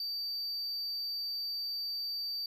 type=tone; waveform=triangle; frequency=4629 Hz; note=D8; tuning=26 cents flat; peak=-33 dBFS; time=0-2.46 s; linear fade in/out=2 ms; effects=none